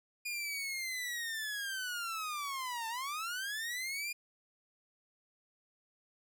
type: linear two-way sweep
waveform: sawtooth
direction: down then up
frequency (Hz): 2440 to 886 to 2440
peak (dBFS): -33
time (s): 0.25-4.13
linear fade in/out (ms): 10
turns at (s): 2.88
effects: none